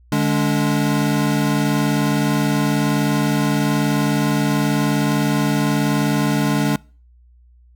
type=tone cluster; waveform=square; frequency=148.2 / 208.2 / 287.2 Hz; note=D3 / G#3 / D4; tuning=+16 / +5 / -39 cents; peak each=-21 dBFS; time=0.12-6.76 s; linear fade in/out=2 ms; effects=noise-tail reverb RT60 0.4 s tail -25 dB re dry + added 60 Hz sine -47 dBFS peak until 7.75 s